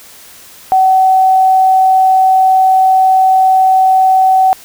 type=tone; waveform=sine; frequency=757 Hz; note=F#5; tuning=39 cents sharp; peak=-5 dBFS; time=0.72-4.53 s; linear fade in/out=0 ms; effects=white hiss -37 dBFS RMS until 4.64 s